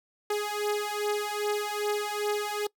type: beating tone pair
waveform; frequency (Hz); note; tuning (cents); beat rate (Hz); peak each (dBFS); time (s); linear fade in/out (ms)
sawtooth; 415.3 / 417.8; G#4 / G#4; 0 / +10; 2.5; -27; 0.3-2.67; 5
effects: noise-tail reverb RT60 0.1 s tail -23 dB re dry